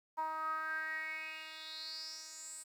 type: tone with band-pass filter sweep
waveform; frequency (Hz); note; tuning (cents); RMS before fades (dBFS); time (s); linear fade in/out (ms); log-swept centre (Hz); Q
10% pulse; 315.3; D#4; +23; -42; 0.17-2.64; 20; 940 to 8700; 7.2
effects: 11-bit